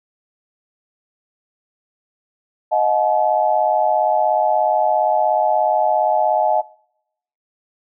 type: tone cluster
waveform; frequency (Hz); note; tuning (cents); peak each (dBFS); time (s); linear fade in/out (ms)
sine; 625 / 722 / 858; D#5 / F#5 / A5; +8 / -43 / -44; -18; 2.71-6.62; 20
effects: noise-tail reverb RT60 0.8 s tail -25 dB re dry